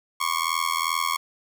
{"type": "tone with amplitude modulation", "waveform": "sawtooth", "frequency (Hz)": 1097, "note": "C#6", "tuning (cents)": -18, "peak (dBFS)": -15, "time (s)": [0.2, 1.17], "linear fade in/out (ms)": 10, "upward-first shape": "sine", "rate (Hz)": 82.6, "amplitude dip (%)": 100, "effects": []}